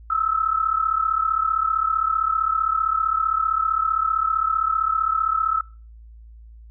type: tone pair together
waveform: sine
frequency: 1285.6 / 1321 Hz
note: E6 / E6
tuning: -44 / +3 cents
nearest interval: unison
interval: 47 cents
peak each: -22 / -21 dBFS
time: 0.1-5.61 s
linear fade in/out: 5 ms
effects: noise-tail reverb RT60 0.4 s tail -24 dB re dry + added 56 Hz sine -41 dBFS peak until 6.7 s